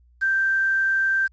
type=tone with quantisation; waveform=sine; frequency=1568 Hz; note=G6; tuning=in tune; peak=-18 dBFS; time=0.21-1.28 s; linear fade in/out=20 ms; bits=7; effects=added 60 Hz sine -53 dBFS peak until 1.32 s + resampled to 16000 Hz